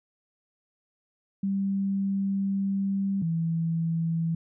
sine tone pair in turn, 196 / 164.82 Hz, G3 / E3, 0 / 0 cents, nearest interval minor third, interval 300 cents, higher first, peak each -24 dBFS, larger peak neither, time 1.43-3.22 / 3.22-4.35 s, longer first, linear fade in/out 5 ms, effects none

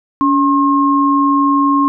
sine tone pair together, 283.3 / 1072 Hz, C#4 / C6, +38 / +42 cents, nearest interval octave + major seventh, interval 2304 cents, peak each -12 dBFS, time 0.21-1.88 s, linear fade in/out 0 ms, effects none

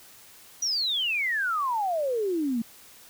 sine exponential sweep, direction down, 5920 to 220 Hz, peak -24 dBFS, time 0.62-2.62 s, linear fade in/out 5 ms, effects white hiss -51 dBFS RMS until 3.09 s

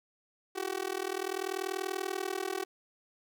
sawtooth tone with amplitude modulation, 379.5 Hz, F#4, 44 cents sharp, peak -25 dBFS, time 0.55-2.65 s, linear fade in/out 20 ms, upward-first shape sine, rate 40.5 Hz, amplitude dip 100%, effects none

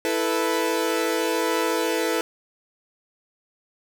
sawtooth chord, E suspended fourth, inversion none, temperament equal, 329.6 / 440 / 493.9 Hz, E4 / A4 / B4, 0 / 0 / 0 cents, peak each -22 dBFS, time 0.05-2.21 s, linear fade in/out 0 ms, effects none

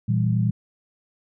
sine chord, E diminished, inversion second, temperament equal, 116.54 / 164.81 / 196 Hz, Bb2 / E3 / G3, 0 / 0 / 0 cents, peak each -20 / -25 / -25 dBFS, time 0.08-0.51 s, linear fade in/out 10 ms, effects none

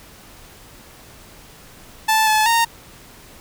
sawtooth tone with pitch steps, 877 / 863 / 924 Hz, A5 / A5 / A#5, -6 / -34 / -16 cents, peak -10 dBFS, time 2.08-2.65 s, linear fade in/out 10 ms, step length 190 ms, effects pink hiss -44 dBFS RMS until 3.4 s

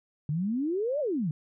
sine exponential two-way sweep, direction up then down, 141.4 to 622 to 141.4 Hz, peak -26 dBFS, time 0.29-1.31 s, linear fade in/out 2 ms, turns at 1 s, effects none

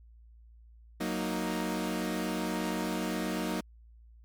sawtooth chord, D# minor, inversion first, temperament equal, 185 / 233.1 / 311.1 Hz, F#3 / A#3 / D#4, 0 / 0 / 0 cents, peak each -31 dBFS, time 1-3.61 s, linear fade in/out 10 ms, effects added 57 Hz sine -52 dBFS peak until 4.24 s + MP3 96 kbps

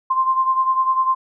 sine beating tone pair, 1046.5 / 1056.5 Hz, C6 / C6, 0 / +16 cents, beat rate 10 Hz, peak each -16 / -22 dBFS, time 0.1-1.15 s, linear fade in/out 10 ms, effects none

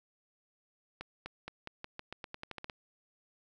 accelerating click train, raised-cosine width 0.3 ms, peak -25 dBFS, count 14, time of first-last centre 1.01-2.698 s, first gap 250 ms, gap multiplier 0.88, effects none

